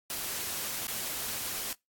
white noise with dropouts, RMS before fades -35 dBFS, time 0.1-1.73 s, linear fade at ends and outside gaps 1 ms, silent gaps 0.87-0.88 s, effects noise-tail reverb RT60 0.2 s tail -26 dB re dry + AAC 64 kbps

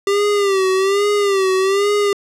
square tone with vibrato, 394.3 Hz, G4, 10 cents sharp, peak -14 dBFS, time 0.07-2.13 s, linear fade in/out 2 ms, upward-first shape sine, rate 1.2 Hz, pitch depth 81 cents each way, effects low-pass 9000 Hz 12 dB/octave

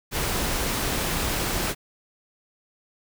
pink noise, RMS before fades -26 dBFS, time 0.11-1.75 s, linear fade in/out 50 ms, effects none

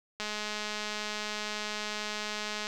click train, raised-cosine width 0.2 ms, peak -18 dBFS, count 522, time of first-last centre 0.2-2.669 s, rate 211 Hz, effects none

